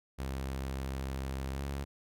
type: tone with pitch glide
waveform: sawtooth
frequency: 66.8 to 69.32 Hz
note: C2 to C#2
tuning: +36 to +1 cents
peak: -31 dBFS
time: 0.18-1.85 s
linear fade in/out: 20 ms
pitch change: +65 cents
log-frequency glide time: 1.54-1.6 s
effects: none